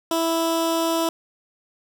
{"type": "tone with notch filter", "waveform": "15% pulse", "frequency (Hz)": 329.6, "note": "E4", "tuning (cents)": 0, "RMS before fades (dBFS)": -22, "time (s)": [0.11, 1.09], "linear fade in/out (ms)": 2, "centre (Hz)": 1800, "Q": 1.6, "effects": []}